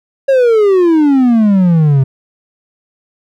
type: exponential sweep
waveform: triangle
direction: down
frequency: 554.4 to 130.5 Hz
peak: -4 dBFS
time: 0.28-2.04 s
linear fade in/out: 10 ms
effects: none